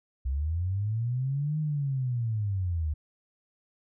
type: linear two-way sweep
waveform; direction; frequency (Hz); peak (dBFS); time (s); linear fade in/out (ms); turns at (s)
sine; up then down; 62.5 to 155.56 to 73.4; -26; 0.25-2.94; 10; 1.59
effects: none